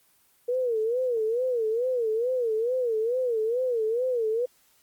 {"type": "tone with vibrato", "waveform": "sine", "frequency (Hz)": 473.2, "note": "A#4", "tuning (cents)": 26, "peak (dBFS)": -23, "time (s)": [0.48, 4.46], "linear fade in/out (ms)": 10, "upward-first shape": "sine", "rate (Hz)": 2.3, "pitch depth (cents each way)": 150, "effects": ["white hiss -63 dBFS RMS until 4.82 s", "Opus 24 kbps"]}